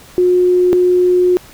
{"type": "tone pair in turn", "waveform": "sine", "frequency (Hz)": [360.6, 360.6], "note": ["F#4", "F#4"], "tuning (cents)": [-45, -45], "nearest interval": "unison", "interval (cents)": 0, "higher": "neither", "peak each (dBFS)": -8, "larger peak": "neither", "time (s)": [[0.18, 0.73], [0.73, 1.37]], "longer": "second", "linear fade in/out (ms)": 0, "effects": ["pink hiss -40 dBFS RMS until 1.53 s"]}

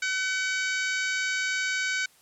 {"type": "harmonic tone with a mistuned harmonic", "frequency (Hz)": 757, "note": "F#5", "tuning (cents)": 39, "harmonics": [2, 3, 4, 5, 6, 7, 8, 9, 10], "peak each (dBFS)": [-28, -31, -39, -39, -38, -44, -40, -41, -43], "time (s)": [0.02, 2.06], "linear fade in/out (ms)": 5, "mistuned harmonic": 10, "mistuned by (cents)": -18, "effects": ["white hiss -59 dBFS RMS until 2.21 s", "low-pass 12000 Hz 12 dB/octave"]}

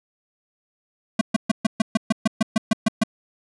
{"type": "tone bursts", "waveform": "square", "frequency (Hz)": 220, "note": "A3", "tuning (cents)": 0, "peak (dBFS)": -15, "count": 13, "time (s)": [1.19, 3.036], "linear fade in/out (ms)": 5, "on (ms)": 22, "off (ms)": 130, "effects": ["resampled to 24000 Hz"]}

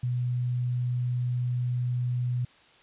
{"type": "tone", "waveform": "sine", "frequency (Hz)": 123.47, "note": "B2", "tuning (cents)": 0, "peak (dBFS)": -25, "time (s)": [0.03, 2.45], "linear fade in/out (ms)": 5, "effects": ["white hiss -57 dBFS RMS until 2.82 s", "resampled to 8000 Hz"]}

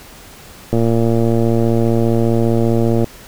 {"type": "click train", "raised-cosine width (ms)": 2, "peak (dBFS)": -3, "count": 267, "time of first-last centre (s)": [0.73, 3.043], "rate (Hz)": 115, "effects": ["pink hiss -39 dBFS RMS until 3.27 s"]}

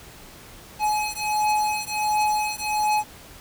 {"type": "beating tone pair", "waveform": "square", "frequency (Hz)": [846, 847.4], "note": ["G#5", "G#5"], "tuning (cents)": [32, 35], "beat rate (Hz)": 1.4, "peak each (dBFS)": -25, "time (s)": [0.79, 3.04], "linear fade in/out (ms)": 50, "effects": ["pink hiss -45 dBFS RMS until 3.4 s"]}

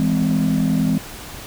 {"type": "chord", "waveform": "sine", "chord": "E augmented", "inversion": "none", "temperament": "just", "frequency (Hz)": [164.81, 206, 257.5], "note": ["E3", "G#3", "B#3"], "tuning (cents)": [0, -14, -28], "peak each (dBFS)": -18, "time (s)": [0, 0.98], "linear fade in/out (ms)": 0, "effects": ["tanh soft clip ceiling -11 dBFS", "pink hiss -35 dBFS RMS until 1.46 s"]}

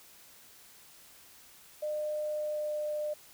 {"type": "tone with pitch glide", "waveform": "sine", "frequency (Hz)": [605, 601.2], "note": ["D#5", "D5"], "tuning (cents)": [-49, 40], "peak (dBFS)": -31, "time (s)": [1.82, 3.14], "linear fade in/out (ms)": 10, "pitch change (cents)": -11, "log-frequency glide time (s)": [2.33, 2.78], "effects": ["white hiss -56 dBFS RMS until 3.33 s"]}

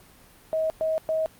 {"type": "tone bursts", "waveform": "sine", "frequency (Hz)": 636, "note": "D#5", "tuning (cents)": 38, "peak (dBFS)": -22, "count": 3, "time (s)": [0.53, 1.26], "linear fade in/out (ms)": 0, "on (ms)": 170, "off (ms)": 110, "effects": ["pink hiss -53 dBFS RMS until 1.39 s", "Opus 32 kbps"]}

